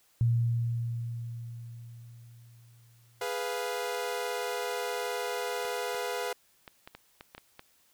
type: tone with exponential decay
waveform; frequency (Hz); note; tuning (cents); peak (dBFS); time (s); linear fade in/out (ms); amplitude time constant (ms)
sine; 117.3; A#2; +11; -21; 0.21-3.25; 0; 660
type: chord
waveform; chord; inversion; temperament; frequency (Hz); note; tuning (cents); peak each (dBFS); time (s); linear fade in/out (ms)
sawtooth; F diminished; first; equal; 415.3 / 493.9 / 698.5; Ab4 / Cb5 / F5; 0 / 0 / 0; -33 / -30 / -34; 3.21-6.33; 5
type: clicks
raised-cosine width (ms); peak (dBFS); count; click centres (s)
0.3; -28; 9; 5.651 / 5.947 / 6.678 / 6.875 / 6.95 / 7.209 / 7.349 / 7.38 / 7.594
effects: white hiss -66 dBFS RMS until 7.93 s